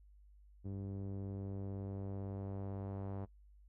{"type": "tone with low-pass filter sweep", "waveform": "sawtooth", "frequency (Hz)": 98, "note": "G2", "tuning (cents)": 0, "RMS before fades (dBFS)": -43, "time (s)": [0.64, 3.26], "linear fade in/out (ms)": 20, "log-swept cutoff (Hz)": [340, 810], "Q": 1.1, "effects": ["noise-tail reverb RT60 0.1 s tail -21 dB re dry", "added 50 Hz sine -59 dBFS peak until 3.68 s"]}